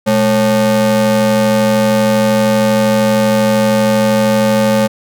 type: ring-modulated tone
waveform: square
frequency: 166.3 Hz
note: E3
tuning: 16 cents sharp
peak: -7 dBFS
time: 0.06-4.88 s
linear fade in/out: 20 ms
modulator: 379 Hz
effects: none